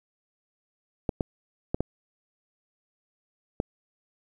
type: clicks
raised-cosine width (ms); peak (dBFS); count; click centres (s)
2; -12; 5; 1.092 / 1.208 / 1.745 / 1.806 / 3.601
effects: 9-bit